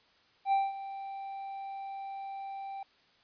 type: tone with ADSR envelope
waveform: triangle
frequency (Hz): 784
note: G5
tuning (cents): 0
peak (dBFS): -21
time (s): 0.45-2.83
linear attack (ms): 73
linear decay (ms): 200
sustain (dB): -15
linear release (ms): 3
effects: white hiss -65 dBFS RMS until 3.23 s + resampled to 11025 Hz